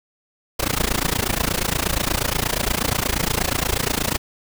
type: noise with amplitude modulation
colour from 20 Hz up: pink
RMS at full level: -18 dBFS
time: 0.59-4.18 s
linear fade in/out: 10 ms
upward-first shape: sine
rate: 28.4 Hz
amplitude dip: 95%
effects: none